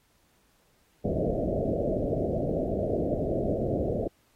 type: low-pass noise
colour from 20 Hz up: white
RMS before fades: -28 dBFS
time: 1.04-4.08 s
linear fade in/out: 10 ms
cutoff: 670 Hz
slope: 96 dB/octave
effects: pink hiss -67 dBFS RMS until 4.35 s + AAC 48 kbps